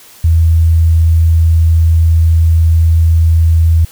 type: tone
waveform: sine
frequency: 81.9 Hz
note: E2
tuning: 11 cents flat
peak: -5 dBFS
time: 0.24-3.85 s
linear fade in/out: 5 ms
effects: white hiss -39 dBFS RMS until 3.91 s